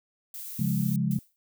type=noise; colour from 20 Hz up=violet; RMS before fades=-39 dBFS; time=0.34-0.96 s; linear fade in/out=2 ms
type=chord; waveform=sine; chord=Db major; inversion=none; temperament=equal with one note detuned; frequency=137.95 / 174.61 / 207.7 Hz; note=Db3 / F3 / Ab3; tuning=-8 / 0 / 0 cents; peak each=-28 dBFS; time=0.59-1.19 s; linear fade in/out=5 ms
type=noise with exponential decay; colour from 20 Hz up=violet; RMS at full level=-38 dBFS; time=1.11-1.36 s; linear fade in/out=0 ms; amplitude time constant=53 ms
effects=none